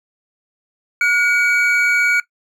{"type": "tone pair together", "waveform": "triangle", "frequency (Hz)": [1445, 2268], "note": ["F#6", "C#7"], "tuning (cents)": [-41, 39], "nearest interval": "minor sixth", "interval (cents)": 780, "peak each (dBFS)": -14, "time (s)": [1.01, 2.2], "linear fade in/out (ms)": 2, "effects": ["noise-tail reverb RT60 0.1 s tail -17 dB re dry"]}